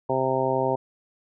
harmonic tone, 131.5 Hz, C3, 9 cents sharp, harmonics 1 / 2 / 3 / 4 / 5 / 6 / 7, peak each -32 / -32 / -27 / -27 / -28 / -31 / -28 dBFS, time 0.09-0.76 s, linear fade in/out 10 ms, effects none

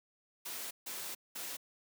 white noise bursts at uneven times, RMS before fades -42 dBFS, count 3, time 0.45-0.71 / 0.86-1.15 / 1.35-1.57 s, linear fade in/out 10 ms, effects high-pass 200 Hz 12 dB/octave

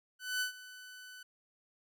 sawtooth tone with ADSR envelope, 1500 Hz, F#6, 23 cents sharp, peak -27 dBFS, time 0.19-1.23 s, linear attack 220 ms, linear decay 110 ms, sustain -18 dB, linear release 5 ms, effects none

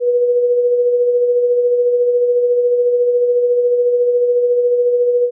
sine tone with tremolo, 487.2 Hz, B4, 24 cents flat, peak -9 dBFS, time 0-5.31 s, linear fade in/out 50 ms, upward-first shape sine, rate 14 Hz, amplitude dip 40%, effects none

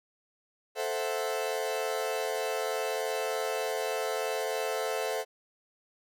40% pulse chord, F# half-diminished seventh, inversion first, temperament equal, 440 / 523.3 / 659.3 / 740 Hz, A4 / C5 / E5 / F#5, 0 / 0 / 0 / 0 cents, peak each -33 / -34 / -35 / -37 dBFS, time 0.75-5.25 s, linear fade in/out 50 ms, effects none

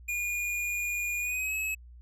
square tone with pitch glide, 2434 to 2576 Hz, D#7 to E7, -39 to -41 cents, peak -30 dBFS, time 0.08-1.75 s, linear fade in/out 10 ms, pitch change +98 cents, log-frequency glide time 1.2-1.54 s, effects added 60 Hz sine -47 dBFS peak until 2.01 s

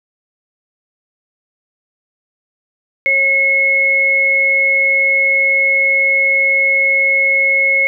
sine tone pair together, 544 / 2178 Hz, C#5 / C#7, -33 / -31 cents, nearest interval 2 octaves, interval 2402 cents, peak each -22 / -10 dBFS, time 3.06-7.87 s, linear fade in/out 0 ms, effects none

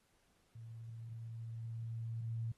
sine tone with level ramp, 114.2 Hz, A#2, 35 cents flat, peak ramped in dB -48 to -36 dBFS, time 0.55-2.52 s, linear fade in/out 5 ms, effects pink hiss -75 dBFS RMS until 2.57 s + AAC 32 kbps

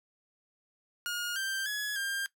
sawtooth tone with pitch steps, 1430 / 1573 / 1688 / 1598 Hz, F6 / G6 / G#6 / G6, +41 / +6 / +28 / +33 cents, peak -28 dBFS, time 1.06-2.26 s, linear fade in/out 0 ms, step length 300 ms, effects noise-tail reverb RT60 0.1 s tail -17 dB re dry

